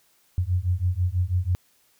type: beating tone pair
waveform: sine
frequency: 87.31 / 93.41 Hz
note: F2 / F#2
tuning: 0 / +17 cents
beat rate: 6.1 Hz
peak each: -24 dBFS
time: 0.38-1.55 s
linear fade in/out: 0 ms
effects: white hiss -63 dBFS RMS until 1.99 s